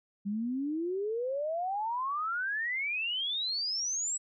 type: exponential sweep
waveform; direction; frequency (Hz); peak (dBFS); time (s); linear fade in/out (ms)
sine; up; 196 to 7902; -30; 0.25-4.18; 20
effects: none